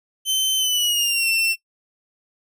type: tone with pitch glide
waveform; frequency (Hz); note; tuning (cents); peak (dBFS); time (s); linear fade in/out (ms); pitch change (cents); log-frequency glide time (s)
sawtooth; 3080 to 2697; G7 to E7; -31 to +39; -15; 0.25-1.56; 50; -230; 0.57-1.29
effects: noise-tail reverb RT60 0.1 s tail -18 dB re dry